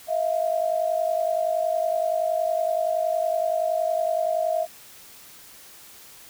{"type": "tone pair together", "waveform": "sine", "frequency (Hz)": [641, 691.7], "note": ["E5", "F5"], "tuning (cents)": [-49, -17], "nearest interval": "minor second", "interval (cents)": 132, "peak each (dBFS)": [-23, -25], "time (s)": [0.07, 4.67], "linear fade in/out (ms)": 50, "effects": ["white hiss -47 dBFS RMS until 6.29 s"]}